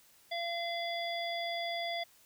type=harmonic tone; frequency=684 Hz; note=F5; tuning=36 cents flat; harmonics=1 / 3 / 5 / 7; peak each=-36 / -40 / -40 / -46 dBFS; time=0.31-2.04 s; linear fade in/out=10 ms; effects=white hiss -63 dBFS RMS until 2.25 s